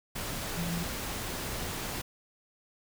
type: tone in noise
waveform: sine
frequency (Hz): 169.8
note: F3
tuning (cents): -48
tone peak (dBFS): -32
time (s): 0.56-0.84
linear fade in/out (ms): 10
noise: pink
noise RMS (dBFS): -36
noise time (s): 0.15-2.02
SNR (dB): +1
effects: none